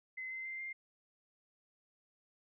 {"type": "tone with pitch steps", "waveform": "sine", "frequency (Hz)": [2048, 2067, 2086, 2106], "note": ["C7", "C7", "C7", "C7"], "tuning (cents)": [-38, -22, -6, 11], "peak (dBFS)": -40, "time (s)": [0.17, 0.73], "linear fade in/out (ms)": 10, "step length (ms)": 140, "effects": []}